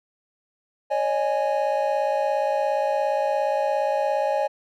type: chord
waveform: triangle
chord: C# suspended second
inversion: none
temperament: equal with one note detuned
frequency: 554.4 / 611.6 / 830.6 Hz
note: C#5 / D#5 / G#5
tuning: 0 / -30 / 0 cents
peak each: -23 dBFS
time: 0.9-4.48 s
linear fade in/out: 20 ms
effects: none